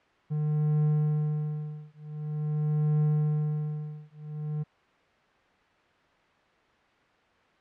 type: tone with tremolo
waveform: triangle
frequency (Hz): 151.2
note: D#3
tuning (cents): -49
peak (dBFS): -19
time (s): 0.3-4.64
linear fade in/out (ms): 20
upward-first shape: triangle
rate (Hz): 0.46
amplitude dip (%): 100
effects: white hiss -62 dBFS RMS until 7.6 s + low-pass 2000 Hz 12 dB/octave